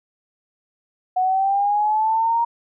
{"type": "linear sweep", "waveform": "sine", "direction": "up", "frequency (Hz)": [733, 940], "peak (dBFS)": -16, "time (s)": [1.16, 2.45], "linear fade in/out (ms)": 10, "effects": []}